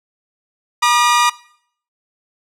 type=tone pair together; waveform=sawtooth; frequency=961.2 / 1211 Hz; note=B5 / D#6; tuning=-47 / -47 cents; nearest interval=major third; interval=400 cents; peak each=-10 dBFS; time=0.82-1.3 s; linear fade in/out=10 ms; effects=noise-tail reverb RT60 0.6 s tail -19 dB re dry + low-pass 9000 Hz 12 dB/octave